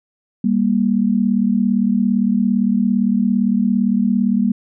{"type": "tone pair together", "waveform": "sine", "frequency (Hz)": [198.5, 236.1], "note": ["G3", "A#3"], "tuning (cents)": [22, 22], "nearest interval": "minor third", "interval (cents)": 300, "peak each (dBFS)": -16, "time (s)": [0.44, 4.52], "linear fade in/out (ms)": 5, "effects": []}